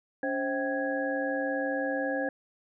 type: tone cluster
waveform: sine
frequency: 282.8 / 528 / 646 / 776 / 1660 Hz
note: C#4 / C5 / E5 / G5 / G#6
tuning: +35 / +16 / -35 / -18 / -1 cents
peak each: -33 / -31 / -40 / -37 / -34 dBFS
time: 0.23-2.29 s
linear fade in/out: 2 ms
effects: none